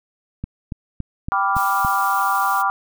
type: click train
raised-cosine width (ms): 5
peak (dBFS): -14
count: 6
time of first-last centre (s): 0.44-1.848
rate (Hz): 3.55
type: chord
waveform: sine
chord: G dominant seventh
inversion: none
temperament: equal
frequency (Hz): 784 / 987.8 / 1174.7 / 1396.9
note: G5 / B5 / D6 / F6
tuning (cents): 0 / 0 / 0 / 0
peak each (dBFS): -22 / -23 / -20 / -24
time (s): 1.32-2.7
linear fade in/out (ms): 0
type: noise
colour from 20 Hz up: blue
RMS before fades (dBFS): -33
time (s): 1.55-2.63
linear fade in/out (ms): 20
effects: none